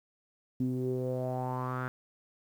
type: tone with low-pass filter sweep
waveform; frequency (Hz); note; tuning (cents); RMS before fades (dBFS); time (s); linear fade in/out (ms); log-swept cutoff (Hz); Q
sawtooth; 127.2; C3; -48; -33; 0.6-1.88; 0; 260 to 1500; 5.5
effects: 10-bit